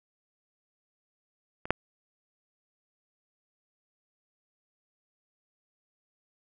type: clicks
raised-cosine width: 0.5 ms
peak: -24 / -6 dBFS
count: 2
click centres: 1.655 / 1.706 s
effects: none